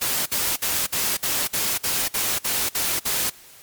white noise bursts, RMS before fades -23 dBFS, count 11, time 0.01-3.3 s, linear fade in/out 10 ms, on 250 ms, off 54 ms, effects white hiss -47 dBFS RMS until 3.62 s + MP3 96 kbps

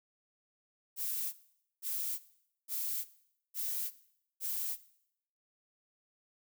violet noise bursts, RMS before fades -36 dBFS, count 5, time 0.96-4.77 s, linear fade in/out 50 ms, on 370 ms, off 490 ms, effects noise-tail reverb RT60 0.7 s tail -17 dB re dry

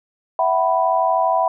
sine chord, E suspended second, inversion none, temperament equal with one note detuned, 659.3 / 751.6 / 987.8 Hz, E5 / F#5 / B5, 0 / +27 / 0 cents, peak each -19 dBFS, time 0.39-1.48 s, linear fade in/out 2 ms, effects none

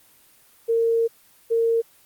sine tone pair in turn, 458.8 / 458.8 Hz, A#4 / A#4, -28 / -28 cents, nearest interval unison, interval 0 cents, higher neither, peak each -17 dBFS, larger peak neither, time 0.68-1.08 / 1.5-1.82 s, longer first, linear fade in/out 20 ms, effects white hiss -55 dBFS RMS until 2.05 s + Opus 24 kbps

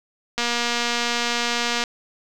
click train, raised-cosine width 0.2 ms, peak -6 dBFS, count 348, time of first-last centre 0.38-1.838 s, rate 238 Hz, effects none

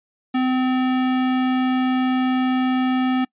square tone, 256.6 Hz, C4, 34 cents flat, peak -18 dBFS, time 0.34-3.25 s, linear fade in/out 10 ms, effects noise-tail reverb RT60 0.1 s tail -26 dB re dry + resampled to 8000 Hz

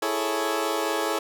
20% pulse chord, A major seventh, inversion second, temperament equal, 329.6 / 415.3 / 440 / 554.4 Hz, E4 / G#4 / A4 / C#5, 0 / 0 / 0 / 0 cents, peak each -25 dBFS, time 0.02-1.19 s, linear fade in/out 5 ms, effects none

